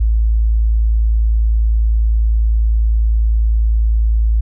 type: tone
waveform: sine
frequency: 55 Hz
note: A1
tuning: in tune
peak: -10 dBFS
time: 0-4.41 s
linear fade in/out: 10 ms
effects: none